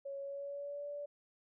sine tone with pitch glide, 554.4 to 578.9 Hz, C#5 to D5, 0 to -25 cents, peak -40 dBFS, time 0.05-1.06 s, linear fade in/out 10 ms, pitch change +75 cents, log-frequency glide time 0.19-0.88 s, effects none

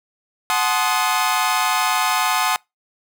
sawtooth chord, F# diminished seventh, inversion none, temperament equal with one note detuned, 740 / 863.9 / 1046.5 / 1244.5 Hz, F#5 / A5 / C6 / Eb6, 0 / -32 / 0 / 0 cents, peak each -19 dBFS, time 0.5-2.56 s, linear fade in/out 0 ms, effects noise-tail reverb RT60 0.2 s tail -26 dB re dry

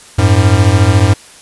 square beating tone pair, 92.5 / 106.5 Hz, F#2 / G#2, 0 / +44 cents, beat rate 14 Hz, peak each -10 dBFS, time 0.18-1.14 s, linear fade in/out 10 ms, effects white hiss -38 dBFS RMS until 1.41 s + resampled to 24000 Hz

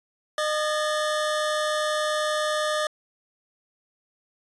25% pulse tone pair together, 610 / 1717.4 Hz, D#5 / A6, -34 / -42 cents, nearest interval octave + tritone, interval 1792 cents, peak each -20 / -28 dBFS, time 0.38-2.87 s, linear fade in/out 2 ms, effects resampled to 22050 Hz

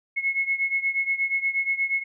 sine beating tone pair, 2178 / 2186.4 Hz, C#7 / C#7, -31 / -24 cents, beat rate 8.4 Hz, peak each -24 / -27 dBFS, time 0.16-2.04 s, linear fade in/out 20 ms, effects none

